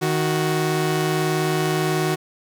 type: tone pair together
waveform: sawtooth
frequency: 155.71 / 370 Hz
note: D#3 / F#4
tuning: +2 / 0 cents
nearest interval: octave + minor third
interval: 1498 cents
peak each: -18 dBFS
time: 0.01-2.16 s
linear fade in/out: 20 ms
effects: none